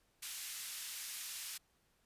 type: band-pass noise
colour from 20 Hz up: white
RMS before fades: -45 dBFS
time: 0.22-1.58 s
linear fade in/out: 10 ms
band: 1900 to 13000 Hz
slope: 12 dB/octave
effects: pink hiss -75 dBFS RMS until 2.05 s + resampled to 32000 Hz